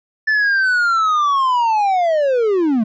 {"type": "linear sweep", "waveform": "triangle", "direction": "down", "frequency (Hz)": [1760, 207.7], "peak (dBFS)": -11, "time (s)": [0.27, 2.84], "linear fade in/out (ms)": 10, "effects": ["resampled to 16000 Hz"]}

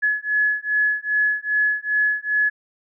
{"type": "beating tone pair", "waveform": "sine", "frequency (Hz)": [1699, 1701.5], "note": ["G#6", "G#6"], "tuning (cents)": [39, 41], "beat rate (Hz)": 2.5, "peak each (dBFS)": -21, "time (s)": [0.02, 2.5], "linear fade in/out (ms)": 20, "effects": []}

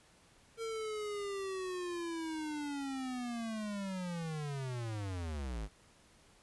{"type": "linear sweep", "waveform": "square", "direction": "down", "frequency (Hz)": [457.6, 47.97], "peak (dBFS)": -38, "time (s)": [0.57, 5.69], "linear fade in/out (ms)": 50, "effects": ["pink hiss -64 dBFS RMS until 6.42 s", "resampled to 24000 Hz"]}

